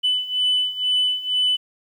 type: beating tone pair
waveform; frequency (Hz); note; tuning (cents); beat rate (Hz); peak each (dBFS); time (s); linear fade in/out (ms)
sine; 2996 / 2998.1; F#7 / F#7; +21 / +22; 2.1; -22 / -19; 0.03-1.57; 20
effects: tanh soft clip ceiling -13 dBFS + 9-bit